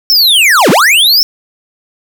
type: linear two-way sweep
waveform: square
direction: down then up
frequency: 5460 to 146.83 to 5460 Hz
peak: -5 dBFS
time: 0.1-1.23 s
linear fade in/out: 0 ms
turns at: 0.7 s
effects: none